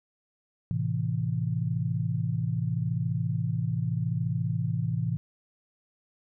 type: chord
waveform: sine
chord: A minor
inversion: none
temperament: equal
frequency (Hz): 110 / 130.81 / 164.81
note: A2 / C3 / E3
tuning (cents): 0 / 0 / 0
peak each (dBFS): -30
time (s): 0.71-5.17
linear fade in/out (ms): 0
effects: none